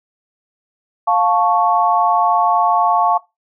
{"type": "chord", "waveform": "sine", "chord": "F augmented", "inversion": "none", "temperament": "equal with one note detuned", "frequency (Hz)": [703.7, 880, 1108.7], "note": ["F5", "A5", "C#6"], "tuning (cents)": [13, 0, 0], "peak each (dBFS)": -16, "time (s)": [1.07, 3.18], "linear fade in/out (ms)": 10, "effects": ["noise-tail reverb RT60 0.2 s tail -19 dB re dry"]}